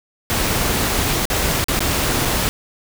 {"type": "noise with dropouts", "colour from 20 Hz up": "pink", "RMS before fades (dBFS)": -19, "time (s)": [0.3, 2.49], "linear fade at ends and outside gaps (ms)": 0, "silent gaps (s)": [[1.254, 1.301], [1.642, 1.684], [1.792, 1.805], [2.251, 2.255]], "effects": []}